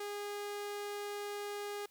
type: tone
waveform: sawtooth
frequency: 410 Hz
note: G#4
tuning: 22 cents flat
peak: -35 dBFS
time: 0-1.86 s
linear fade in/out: 5 ms
effects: white hiss -68 dBFS RMS until 1.9 s